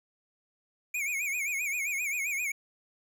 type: tone with vibrato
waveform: square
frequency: 2320 Hz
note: D7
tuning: 22 cents flat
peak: -30 dBFS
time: 0.94-2.52 s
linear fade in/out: 5 ms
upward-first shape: sine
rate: 7.6 Hz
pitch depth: 130 cents each way
effects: none